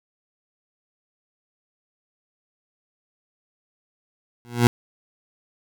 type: tone with exponential growth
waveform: 20% pulse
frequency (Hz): 119.9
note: A#2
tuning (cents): +49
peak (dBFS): -4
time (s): 4.45-4.67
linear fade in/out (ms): 0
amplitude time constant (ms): 47
effects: none